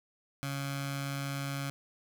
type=tone with notch filter; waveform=15% pulse; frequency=139.2 Hz; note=C#3; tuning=8 cents sharp; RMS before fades=-36 dBFS; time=0.43-1.7 s; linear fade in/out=0 ms; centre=410 Hz; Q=0.65; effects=none